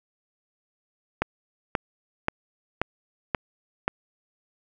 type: click train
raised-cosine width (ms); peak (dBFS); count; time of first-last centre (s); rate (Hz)
0.5; -7; 6; 1.22-3.88; 1.88
effects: none